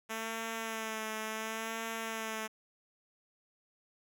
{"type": "tone with vibrato", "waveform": "5% pulse", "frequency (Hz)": 221.9, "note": "A3", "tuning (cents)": 15, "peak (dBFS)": -25, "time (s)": [0.09, 2.48], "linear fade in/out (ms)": 20, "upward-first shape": "sine", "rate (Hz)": 0.7, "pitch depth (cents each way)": 31, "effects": []}